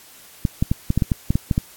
clicks, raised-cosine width 5 ms, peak -5 dBFS, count 11, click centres 0.452 / 0.625 / 0.715 / 0.904 / 0.976 / 1.022 / 1.118 / 1.305 / 1.355 / 1.512 / 1.579 s, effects white hiss -46 dBFS RMS until 1.76 s + AAC 64 kbps

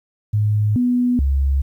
sine tone with pitch steps, 105.5 / 246.1 / 68.5 Hz, G#2 / B3 / C#2, +28 / -6 / -20 cents, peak -14 dBFS, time 0.33-1.62 s, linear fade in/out 10 ms, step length 430 ms, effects 9-bit

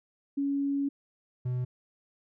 sine / triangle tone pair in turn, 279.9 / 125.11 Hz, C#4 / B2, +17 / +23 cents, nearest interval octave + major second, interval 1394 cents, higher first, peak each -26 dBFS, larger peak neither, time 0.37-0.89 / 1.45-1.65 s, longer first, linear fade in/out 10 ms, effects none

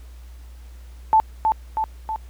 sine tone with echo, 878 Hz, A5, 4 cents flat, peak -11 dBFS, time 1.13-1.2 s, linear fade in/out 0 ms, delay 320 ms, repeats 3, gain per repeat -4 dB, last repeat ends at 2.16 s, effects added 60 Hz sine -38 dBFS peak until 2.29 s + pink hiss -55 dBFS RMS until 2.29 s

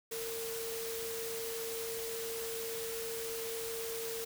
sine tone in noise, 456 Hz, A#4, 38 cents flat, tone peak -39 dBFS, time 0.11-4.25 s, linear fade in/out 10 ms, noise white, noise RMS -42 dBFS, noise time 0.11-4.25 s, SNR 0 dB, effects none

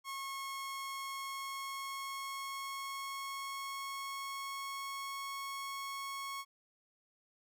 sawtooth tone with pitch glide, 1090 to 1100.1 Hz, C#6 to C#6, -29 to -14 cents, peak -36 dBFS, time 0.04-6.45 s, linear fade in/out 50 ms, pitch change +15 cents, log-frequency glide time 1.13-5.29 s, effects none

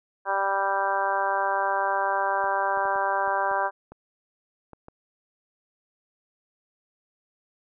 harmonic tone, 196 Hz, G3, in tune, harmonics 2 / 3 / 4 / 5 / 6 / 7 / 8, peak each -36 / -30 / -28 / -27 / -32 / -35 / -30 dBFS, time 0.25-3.71 s, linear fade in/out 50 ms
clicks, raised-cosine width 1 ms, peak -29 dBFS, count 9, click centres 2.442 / 2.774 / 2.855 / 2.959 / 3.277 / 3.514 / 3.92 / 4.733 / 4.884 s
effects none

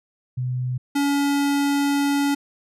sine / square tone pair in turn, 126.2 / 283.3 Hz, B2 / C#4, +38 / +38 cents, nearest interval octave + major second, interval 1400 cents, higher second, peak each -22 / -19 dBFS, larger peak second, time 0.37-0.78 / 0.95-2.35 s, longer second, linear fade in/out 10 ms, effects resampled to 32000 Hz

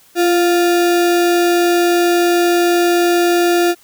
sine tone with sample-and-hold, 346.4 Hz, F4, 14 cents flat, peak -10 dBFS, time 0.15-3.75 s, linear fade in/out 50 ms, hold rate 1050 Hz, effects white hiss -49 dBFS RMS until 3.83 s

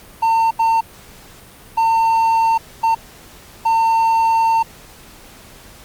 triangle tone bursts at uneven times, 905 Hz, A5, 48 cents sharp, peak -10 dBFS, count 5, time 0.22-0.51 / 0.59-0.81 / 1.77-2.58 / 2.83-2.95 / 3.65-4.63 s, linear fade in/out 10 ms, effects pink hiss -42 dBFS RMS until 5.84 s + Opus 48 kbps

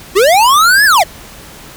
square linear two-way sweep, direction up then down, 349.2 to 1760 to 566 Hz, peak -6 dBFS, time 0.15-1.04 s, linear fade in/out 20 ms, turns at 0.85 s, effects pink hiss -34 dBFS RMS until 1.76 s

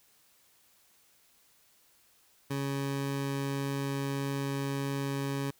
20% pulse tone, 138.59 Hz, C#3, in tune, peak -26 dBFS, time 2.5-5.51 s, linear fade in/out 10 ms, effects white hiss -65 dBFS RMS until 5.59 s

